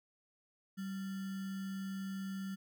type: tone with sample-and-hold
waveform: sine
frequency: 192.8 Hz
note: G3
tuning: 28 cents flat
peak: -38 dBFS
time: 0.77-2.56 s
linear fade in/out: 20 ms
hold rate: 1575 Hz
effects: none